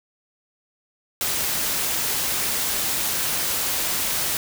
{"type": "noise", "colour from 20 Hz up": "white", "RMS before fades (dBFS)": -24, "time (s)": [1.21, 4.37], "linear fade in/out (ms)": 0, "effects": []}